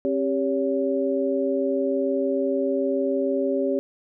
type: tone cluster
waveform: sine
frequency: 269.2 / 395.9 / 565 Hz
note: C4 / G4 / C#5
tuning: +49 / +17 / +33 cents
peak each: -25 dBFS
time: 0.05-3.79 s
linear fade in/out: 0 ms
effects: none